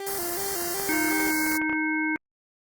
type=tone with vibrato; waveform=30% pulse; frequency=370 Hz; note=F#4; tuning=in tune; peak=-29 dBFS; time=0-1.31 s; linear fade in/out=2 ms; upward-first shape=square; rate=2.7 Hz; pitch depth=110 cents each way
type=band-stop noise; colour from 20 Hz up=white; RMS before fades=-31 dBFS; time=0.06-1.58 s; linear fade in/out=10 ms; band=2100 to 4200 Hz; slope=96 dB/octave
type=clicks; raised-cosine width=0.5 ms; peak=-19 dBFS; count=11; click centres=0.798 / 0.94 / 1.045 / 1.125 / 1.201 / 1.271 / 1.464 / 1.516 / 1.616 / 1.696 / 1.728 s
type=harmonic tone; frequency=311.1 Hz; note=D#4; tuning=in tune; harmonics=1 / 3 / 5 / 7; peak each=-26 / -35 / -30 / -29 dBFS; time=0.89-2.16 s; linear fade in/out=0 ms
effects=Opus 24 kbps

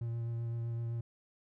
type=tone with vibrato; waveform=triangle; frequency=116.54 Hz; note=A#2; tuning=in tune; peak=-32 dBFS; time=0.01-1.01 s; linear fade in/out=5 ms; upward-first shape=triangle; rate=7.8 Hz; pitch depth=17 cents each way; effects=none

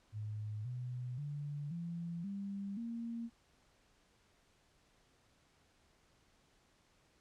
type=tone with pitch steps; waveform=sine; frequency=106.4 / 124.36 / 145.35 / 169.88 / 198.55 / 232.1 Hz; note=G#2 / B2 / D3 / F3 / G3 / A#3; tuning=+42 / +12 / -18 / -48 / +22 / -7 cents; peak=-39 dBFS; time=0.12-3.3 s; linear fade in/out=50 ms; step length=530 ms; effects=pink hiss -71 dBFS RMS until 7.2 s + low-pass 8000 Hz 12 dB/octave

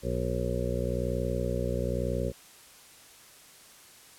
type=harmonic tone; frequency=61 Hz; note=B1; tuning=21 cents flat; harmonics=1 / 2 / 3 / 4 / 6 / 7 / 8 / 9; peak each=-33 / -34 / -36 / -38 / -38 / -38 / -36 / -35 dBFS; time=0.02-2.33 s; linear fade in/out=50 ms; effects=white hiss -53 dBFS RMS until 4.18 s + low-pass 12000 Hz 12 dB/octave

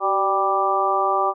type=harmonic tone with a mistuned harmonic; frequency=196 Hz; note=G3; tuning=in tune; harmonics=2 / 3 / 4 / 5 / 6; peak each=-26 / -26 / -22 / -26 / -21 dBFS; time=0-1.34 s; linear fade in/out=50 ms; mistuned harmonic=2; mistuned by=-44 cents; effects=none

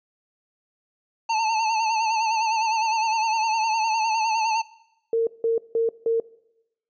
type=tone with vibrato; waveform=square; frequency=888 Hz; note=A5; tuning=16 cents sharp; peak=-21 dBFS; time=1.29-4.62 s; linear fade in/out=10 ms; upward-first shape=sine; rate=9.8 Hz; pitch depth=59 cents each way
type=tone bursts; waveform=sine; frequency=456.8 Hz; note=A#4; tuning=35 cents flat; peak=-18 dBFS; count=4; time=5.13-6.2 s; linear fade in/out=2 ms; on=140 ms; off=170 ms
effects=noise-tail reverb RT60 0.9 s tail -21 dB re dry + resampled to 16000 Hz

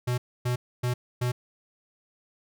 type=tone bursts; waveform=square; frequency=123.47 Hz; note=B2; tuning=in tune; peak=-25 dBFS; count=4; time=0.07-1.32 s; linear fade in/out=10 ms; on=110 ms; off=270 ms; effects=none

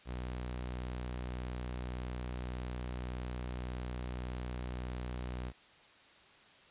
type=tone; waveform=sawtooth; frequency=61.74 Hz; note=B1; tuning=in tune; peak=-34 dBFS; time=0.05-5.53 s; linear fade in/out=50 ms; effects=white hiss -60 dBFS RMS until 6.7 s + resampled to 8000 Hz

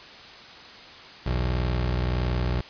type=tone pair together; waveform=25% pulse; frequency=61.74 / 82.41 Hz; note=B1 / E2; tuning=0 / 0 cents; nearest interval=perfect fourth; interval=500 cents; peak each=-20 / -29 dBFS; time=1.26-2.61 s; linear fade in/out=5 ms; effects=white hiss -44 dBFS RMS until 2.69 s + resampled to 11025 Hz

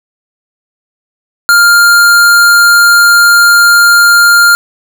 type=tone; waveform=square; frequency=1402 Hz; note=F6; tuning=6 cents sharp; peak=-3 dBFS; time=1.49-4.55 s; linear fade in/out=0 ms; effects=none

